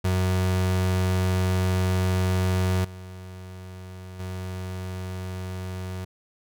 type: tone with level steps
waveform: 35% pulse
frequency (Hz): 92.5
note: F#2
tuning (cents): 0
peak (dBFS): -19 / -36 / -29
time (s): 0.04-6.05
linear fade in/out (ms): 10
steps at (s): 2.84 / 4.19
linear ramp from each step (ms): 10
effects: none